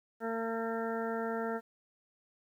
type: harmonic tone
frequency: 227.1 Hz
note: A#3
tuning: 45 cents flat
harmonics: 1 / 2 / 3 / 4 / 6 / 7 / 8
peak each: -38 / -36 / -40 / -43 / -42 / -47 / -47 dBFS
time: 0.2-1.61 s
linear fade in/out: 50 ms
effects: 11-bit